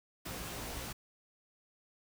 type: noise with comb filter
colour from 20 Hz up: pink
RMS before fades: -42 dBFS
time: 0.25-0.93 s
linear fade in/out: 10 ms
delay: 17 ms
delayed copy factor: +0.95
effects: none